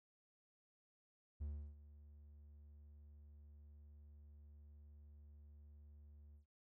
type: tone with ADSR envelope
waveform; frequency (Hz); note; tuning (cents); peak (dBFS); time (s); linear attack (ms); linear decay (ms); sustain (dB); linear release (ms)
triangle; 73.42; D2; 0; -39; 1.4-6.46; 18; 330; -17; 110
effects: none